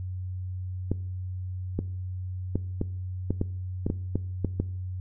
clicks, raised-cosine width 3 ms, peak -13 dBFS, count 11, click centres 0.916 / 1.79 / 2.556 / 2.814 / 3.306 / 3.414 / 3.865 / 3.901 / 4.156 / 4.447 / 4.6 s, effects noise-tail reverb RT60 0.6 s tail -20 dB re dry + added 92 Hz sine -31 dBFS peak until 5 s

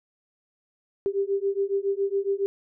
sine beating tone pair, 392 / 399.2 Hz, G4 / G4, 0 / +32 cents, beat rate 7.2 Hz, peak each -26 dBFS, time 1.06-2.46 s, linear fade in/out 0 ms, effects none

